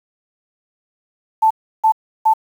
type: tone bursts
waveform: sine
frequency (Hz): 880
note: A5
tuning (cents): 0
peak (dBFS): -9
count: 3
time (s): 1.42-2.338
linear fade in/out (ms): 10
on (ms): 86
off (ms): 330
effects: 7-bit